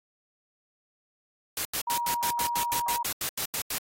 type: noise bursts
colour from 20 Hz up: white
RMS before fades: -30 dBFS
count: 14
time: 1.57-3.783 s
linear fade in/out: 2 ms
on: 81 ms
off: 83 ms
type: tone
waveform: sine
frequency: 950 Hz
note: A#5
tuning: 33 cents sharp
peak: -27 dBFS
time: 1.87-3.03 s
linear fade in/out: 5 ms
effects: AAC 48 kbps